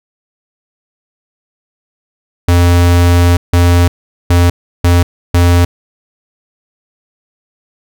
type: tone bursts at uneven times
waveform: square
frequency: 87.31 Hz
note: F2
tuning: in tune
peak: -6 dBFS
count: 5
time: 2.48-3.37 / 3.53-3.88 / 4.3-4.5 / 4.84-5.03 / 5.34-5.65 s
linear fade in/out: 5 ms
effects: none